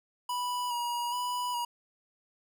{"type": "tone with vibrato", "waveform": "square", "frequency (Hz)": 971, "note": "B5", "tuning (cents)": -30, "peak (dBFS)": -31, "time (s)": [0.29, 1.65], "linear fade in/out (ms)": 5, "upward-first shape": "square", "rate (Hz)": 1.2, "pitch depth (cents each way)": 24, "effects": []}